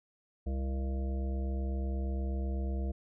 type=harmonic tone with a mistuned harmonic; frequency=66.4 Hz; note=C2; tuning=26 cents sharp; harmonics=1 / 3 / 5 / 7 / 9 / 10; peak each=-31 / -41 / -45 / -48 / -50 / -51 dBFS; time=0.46-2.92 s; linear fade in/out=10 ms; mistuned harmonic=10; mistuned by=+56 cents; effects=none